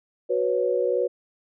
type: chord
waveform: sine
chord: F# suspended fourth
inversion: none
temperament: just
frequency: 370 / 493.3 / 555 Hz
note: F#4 / B4 / C#5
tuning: 0 / -2 / +2 cents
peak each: -26 / -23 / -26 dBFS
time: 0.29-1.08 s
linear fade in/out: 20 ms
effects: none